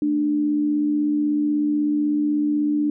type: tone pair together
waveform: sine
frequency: 220.2 / 296.4 Hz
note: A3 / D4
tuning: +2 / +16 cents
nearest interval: perfect fourth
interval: 514 cents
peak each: -29 / -18 dBFS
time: 0.02-2.9 s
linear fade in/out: 2 ms
effects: none